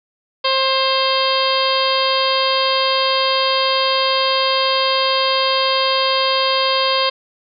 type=harmonic tone with a mistuned harmonic; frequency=531 Hz; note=C5; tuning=25 cents sharp; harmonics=1 / 2 / 3 / 4 / 5 / 6 / 7 / 8 / 9; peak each=-20 / -19 / -29 / -28 / -26 / -22 / -25 / -25 / -24 dBFS; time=0.44-7.1 s; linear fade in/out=10 ms; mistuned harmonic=4; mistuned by=-20 cents; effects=none